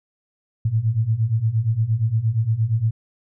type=beating tone pair; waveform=sine; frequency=107 / 115.6 Hz; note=A2 / A#2; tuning=-48 / -14 cents; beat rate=8.6 Hz; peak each=-22 / -19 dBFS; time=0.65-2.91 s; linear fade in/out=5 ms; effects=none